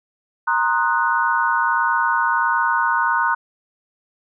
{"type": "chord", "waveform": "sine", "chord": "C half-diminished seventh", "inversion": "third", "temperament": "equal with one note detuned", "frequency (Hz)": [932.3, 1053.8, 1244.5, 1480], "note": ["Bb5", "C6", "Eb6", "Gb6"], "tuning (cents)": [0, 12, 0, 0], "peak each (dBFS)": [-20, -23, -24, -20], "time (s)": [0.47, 3.35], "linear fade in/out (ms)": 10, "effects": []}